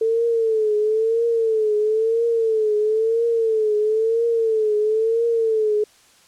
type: tone with vibrato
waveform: sine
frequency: 443.2 Hz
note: A4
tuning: 13 cents sharp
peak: -16 dBFS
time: 0.01-5.84 s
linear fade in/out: 5 ms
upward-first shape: triangle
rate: 1 Hz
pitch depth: 98 cents each way
effects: white hiss -53 dBFS RMS until 6.27 s + low-pass 9000 Hz 12 dB/octave